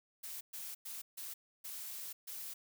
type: noise bursts at uneven times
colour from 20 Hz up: blue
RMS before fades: -45 dBFS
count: 6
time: 0.23-0.41 / 0.53-0.75 / 0.85-1.02 / 1.17-1.34 / 1.64-2.13 / 2.27-2.54 s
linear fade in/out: 10 ms
effects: none